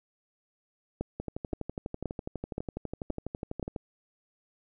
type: two click trains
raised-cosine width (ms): 2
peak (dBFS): -21 / -18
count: 32 / 6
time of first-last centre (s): 1.2-3.762 / 1.01-3.628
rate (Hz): 12.1 / 1.91
effects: none